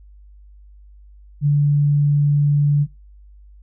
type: tone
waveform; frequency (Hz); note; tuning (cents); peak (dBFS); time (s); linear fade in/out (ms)
sine; 145.2; D3; -19; -12; 1.41-2.87; 50
effects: noise-tail reverb RT60 0.2 s tail -21 dB re dry + added 50 Hz sine -42 dBFS peak until 3.62 s